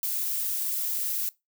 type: noise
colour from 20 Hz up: violet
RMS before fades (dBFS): -29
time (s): 0.03-1.29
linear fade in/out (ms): 0
effects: noise-tail reverb RT60 0.2 s tail -21 dB re dry